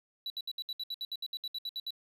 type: tone bursts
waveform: triangle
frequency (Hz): 3939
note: B7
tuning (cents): -5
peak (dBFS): -33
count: 16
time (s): 0.26-1.906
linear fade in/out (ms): 2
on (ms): 41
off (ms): 66
effects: none